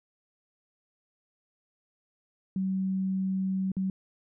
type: tone with dropouts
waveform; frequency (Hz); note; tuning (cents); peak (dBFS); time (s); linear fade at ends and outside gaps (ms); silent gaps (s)
sine; 190; F#3; +46; -26; 2.56-3.9; 2; 3.718-3.767
effects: none